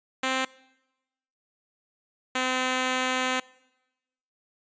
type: tone pair in turn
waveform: 5% pulse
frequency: 261.6 / 256.7 Hz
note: C4 / C4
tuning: 0 / -33 cents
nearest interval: unison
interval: 33 cents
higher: first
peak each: -13 dBFS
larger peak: neither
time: 0.23-0.45 / 2.35-3.4 s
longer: second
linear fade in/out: 5 ms
effects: noise-tail reverb RT60 1.0 s tail -23 dB re dry + resampled to 16000 Hz